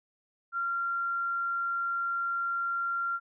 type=tone; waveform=sine; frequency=1380 Hz; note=F6; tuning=21 cents flat; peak=-28 dBFS; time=0.52-3.2 s; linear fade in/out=50 ms; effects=none